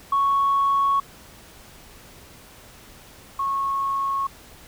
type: tone pair in turn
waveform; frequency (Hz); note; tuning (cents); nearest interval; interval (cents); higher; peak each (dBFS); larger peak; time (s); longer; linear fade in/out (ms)
sine; 1108.7 / 1097.2; C#6 / C#6; 0 / -18; unison; 18; first; -16 / -21; first; 0.12-1 / 3.39-4.27; neither; 5
effects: tanh soft clip ceiling -13 dBFS + pink hiss -47 dBFS RMS until 4.67 s